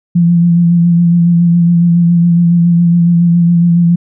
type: tone with vibrato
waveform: sine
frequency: 171.4 Hz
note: F3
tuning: 32 cents flat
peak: -5 dBFS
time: 0.15-3.96 s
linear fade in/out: 10 ms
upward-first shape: sine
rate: 7.2 Hz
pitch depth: 26 cents each way
effects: none